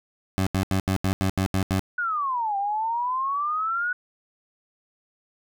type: tone bursts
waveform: 20% pulse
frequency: 95 Hz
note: F#2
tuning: 46 cents sharp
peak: -16 dBFS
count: 9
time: 0.38-1.794 s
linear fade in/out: 0 ms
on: 86 ms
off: 80 ms
type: exponential two-way sweep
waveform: sine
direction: down then up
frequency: 1486 to 784 to 1486 Hz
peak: -23 dBFS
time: 1.98-3.93 s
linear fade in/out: 5 ms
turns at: 2.57 s
effects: none